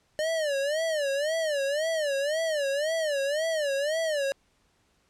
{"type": "tone with vibrato", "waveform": "square", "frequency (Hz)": 599, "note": "D5", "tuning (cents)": 34, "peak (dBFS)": -26, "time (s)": [0.19, 4.32], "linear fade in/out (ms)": 0, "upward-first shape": "sine", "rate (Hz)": 1.9, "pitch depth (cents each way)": 160, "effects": ["pink hiss -68 dBFS RMS until 5.09 s", "low-pass 9000 Hz 12 dB/octave"]}